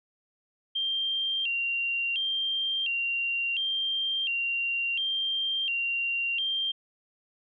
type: tone with vibrato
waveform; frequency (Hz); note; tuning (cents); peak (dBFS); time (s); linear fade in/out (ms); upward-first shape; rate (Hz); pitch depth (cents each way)
sine; 2962; F#7; +1; -26; 0.75-6.72; 10; square; 0.71; 120
effects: none